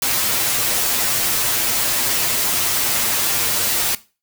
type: noise with comb filter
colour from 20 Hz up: white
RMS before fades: -19 dBFS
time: 0.02-3.95 s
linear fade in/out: 2 ms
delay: 8.6 ms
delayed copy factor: +0.85
effects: noise-tail reverb RT60 0.3 s tail -17 dB re dry